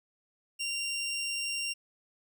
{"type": "tone", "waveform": "20% pulse", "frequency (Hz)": 2771, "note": "F7", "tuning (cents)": -14, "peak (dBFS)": -27, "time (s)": [0.59, 1.74], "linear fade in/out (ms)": 20, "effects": []}